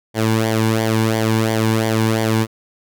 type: tone with flanger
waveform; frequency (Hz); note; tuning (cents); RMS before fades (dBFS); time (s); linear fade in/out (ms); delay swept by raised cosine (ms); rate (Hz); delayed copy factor
sawtooth; 111.1; A2; +17; -17; 0.14-2.47; 50; 0.75 to 1.6; 2.9; -0.7
effects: none